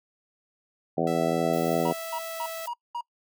harmonic tone, 82.9 Hz, E2, 10 cents sharp, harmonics 2 / 3 / 4 / 5 / 6 / 7 / 8 / 9, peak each -31 / -31 / -31 / -31 / -31 / -31 / -31 / -31 dBFS, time 0.97-1.93 s, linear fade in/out 10 ms
sawtooth tone with pitch glide, 659.3 to 655.1 Hz, E5 to E5, 0 to -11 cents, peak -30 dBFS, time 1.07-2.66 s, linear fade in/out 2 ms, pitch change -11 cents, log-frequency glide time 1.65-2.53 s
blue noise, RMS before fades -43 dBFS, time 1.53-2.68 s, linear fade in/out 5 ms
triangle tone bursts, 953 Hz, A#5, 38 cents sharp, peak -27 dBFS, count 5, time 1.85-3.01 s, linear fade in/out 5 ms, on 64 ms, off 210 ms
effects noise-tail reverb RT60 0.1 s tail -25 dB re dry

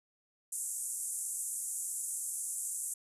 pink band-pass noise, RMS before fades -38 dBFS, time 0.52-2.94 s, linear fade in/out 5 ms, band 7400 to 11000 Hz, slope 48 dB/octave, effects resampled to 32000 Hz

